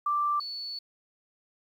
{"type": "tone pair in turn", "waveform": "sine", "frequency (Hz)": [1176, 4440], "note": ["D6", "C#8"], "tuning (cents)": [2, 2], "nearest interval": "octave + major seventh", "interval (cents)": 2300, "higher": "second", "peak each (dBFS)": [-24, -34], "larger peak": "first", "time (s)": [[0.06, 0.4], [0.4, 0.79]], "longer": "second", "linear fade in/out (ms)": 5, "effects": ["10-bit"]}